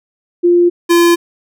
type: tone pair in turn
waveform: sine / square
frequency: 349.2 / 342.8 Hz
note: F4 / F4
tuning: 0 / -32 cents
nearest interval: unison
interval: 32 cents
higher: first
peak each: -6 / -7 dBFS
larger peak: first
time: 0.43-0.7 / 0.89-1.16 s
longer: neither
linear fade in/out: 20 ms
effects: none